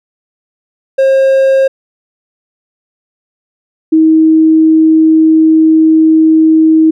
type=tone pair in turn; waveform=triangle / sine; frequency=536 / 317.8 Hz; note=C5 / D#4; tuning=+42 / +37 cents; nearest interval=major sixth; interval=905 cents; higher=first; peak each=-3 dBFS; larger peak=neither; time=0.98-1.68 / 3.92-6.91 s; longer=second; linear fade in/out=10 ms; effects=none